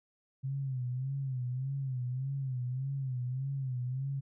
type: tone with vibrato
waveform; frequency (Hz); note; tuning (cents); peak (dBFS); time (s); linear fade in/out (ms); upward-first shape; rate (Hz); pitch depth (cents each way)
sine; 130.81; C3; 0; -32; 0.43-4.21; 20; sine; 1.7; 98
effects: none